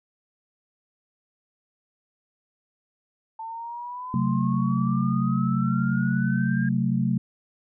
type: exponential sweep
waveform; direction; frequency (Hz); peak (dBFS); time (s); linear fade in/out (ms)
sine; up; 889 to 1624; -32; 3.39-6.69; 5
type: chord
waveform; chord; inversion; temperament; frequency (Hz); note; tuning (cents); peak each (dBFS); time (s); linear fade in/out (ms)
sine; F# diminished; second; just; 133.2 / 185 / 222; C3 / F#3 / A3; +31 / 0 / +16; -25; 4.14-7.18; 2
effects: none